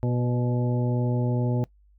harmonic tone with a mistuned harmonic, 122.2 Hz, B2, 18 cents flat, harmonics 1 / 2 / 3 / 4 / 5 / 7, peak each -23 / -29 / -33 / -35 / -37 / -40 dBFS, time 0.03-1.64 s, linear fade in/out 0 ms, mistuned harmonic 4, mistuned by +26 cents, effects noise-tail reverb RT60 0.1 s tail -22 dB re dry + added 50 Hz sine -55 dBFS peak until 1.98 s

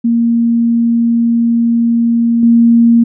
sine tone with level steps, 233.1 Hz, A#3, in tune, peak -8 / -4 dBFS, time 0.04-3.04 s, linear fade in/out 10 ms, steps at 2.43 s, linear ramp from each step 2 ms, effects none

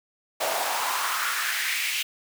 pink noise with high-pass filter sweep, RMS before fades -27 dBFS, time 0.4-2.03 s, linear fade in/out 10 ms, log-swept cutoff 610 to 2700 Hz, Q 3, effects none

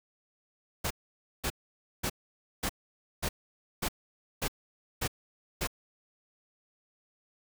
pink noise bursts, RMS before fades -31 dBFS, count 9, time 0.84-5.674 s, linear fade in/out 10 ms, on 66 ms, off 530 ms, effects none

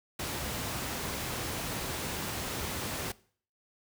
pink noise, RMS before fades -35 dBFS, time 0.19-3.12 s, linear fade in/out 5 ms, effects noise-tail reverb RT60 0.5 s tail -21 dB re dry + high-pass 60 Hz 12 dB/octave

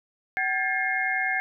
sine tone cluster, 760 / 1612 / 1742 / 2137 Hz, F#5 / G6 / A6 / C7, +46 / +48 / -18 / +36 cents, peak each -30 / -29 / -30 / -27 dBFS, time 0.37-1.4 s, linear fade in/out 0 ms, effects none

